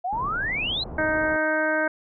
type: exponential sweep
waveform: sine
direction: up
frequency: 690 to 4186 Hz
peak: -24 dBFS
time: 0.04-0.84 s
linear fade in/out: 10 ms
type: low-pass noise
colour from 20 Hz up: pink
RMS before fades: -36 dBFS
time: 0.12-1.37 s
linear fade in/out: 10 ms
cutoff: 960 Hz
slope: 24 dB/octave
type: harmonic tone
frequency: 311.1 Hz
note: D#4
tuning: in tune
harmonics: 1 / 2 / 3 / 4 / 5 / 6 / 7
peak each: -29 / -25 / -32 / -35 / -24 / -35 / -37 dBFS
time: 0.98-1.88 s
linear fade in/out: 5 ms
effects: none